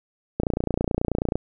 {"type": "click train", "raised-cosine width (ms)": 2, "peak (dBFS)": -9, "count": 29, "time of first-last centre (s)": [0.4, 1.356], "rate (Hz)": 29.3, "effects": []}